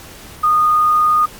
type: tone with quantisation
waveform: sine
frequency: 1230 Hz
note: D#6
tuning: 20 cents flat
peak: -10 dBFS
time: 0.43-1.26 s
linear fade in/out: 10 ms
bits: 6
effects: pink hiss -37 dBFS RMS until 1.39 s + Opus 48 kbps